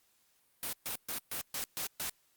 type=noise bursts; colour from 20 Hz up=white; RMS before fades=-37 dBFS; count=7; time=0.63-2.096 s; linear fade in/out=0 ms; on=98 ms; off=130 ms; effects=white hiss -71 dBFS RMS until 2.36 s + Opus 48 kbps